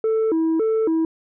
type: tone with vibrato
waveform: sine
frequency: 378.4 Hz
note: F#4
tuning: 39 cents sharp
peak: -14 dBFS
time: 0.04-1.05 s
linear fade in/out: 2 ms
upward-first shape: square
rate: 1.8 Hz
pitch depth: 270 cents each way
effects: tanh soft clip ceiling -16 dBFS